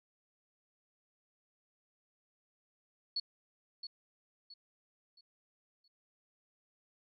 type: tone with echo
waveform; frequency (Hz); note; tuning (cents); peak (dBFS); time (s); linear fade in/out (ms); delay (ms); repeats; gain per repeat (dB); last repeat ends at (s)
sine; 4397; C#8; -15; -32; 3.16-3.2; 5; 670; 4; -9; 5.88
effects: none